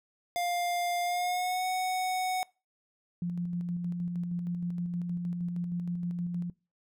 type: tone with pitch glide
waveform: square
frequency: 702 to 741.6 Hz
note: F5 to F#5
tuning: +9 to +4 cents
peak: -29 dBFS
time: 0.36-2.43 s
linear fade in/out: 0 ms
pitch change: +95 cents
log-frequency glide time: 1.02-1.66 s
type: tone with tremolo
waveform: sine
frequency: 174.61 Hz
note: F3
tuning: in tune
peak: -29 dBFS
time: 3.22-6.5 s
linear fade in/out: 2 ms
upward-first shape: square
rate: 6.4 Hz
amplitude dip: 30%
effects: noise-tail reverb RT60 0.3 s tail -24 dB re dry